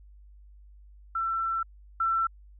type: tone pair in turn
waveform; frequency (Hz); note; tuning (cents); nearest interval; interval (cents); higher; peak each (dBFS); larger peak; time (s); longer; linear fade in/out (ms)
sine; 1342 / 1342; E6 / E6; +31 / +31; unison; 0; neither; -26 / -23; second; 1.15-1.63 / 2-2.27; first; 5
effects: added 50 Hz sine -49 dBFS peak until 2.59 s